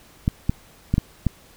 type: clicks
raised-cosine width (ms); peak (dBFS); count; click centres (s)
5; -6; 5; 0.279 / 0.495 / 0.94 / 0.981 / 1.267
effects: pink hiss -51 dBFS RMS until 1.56 s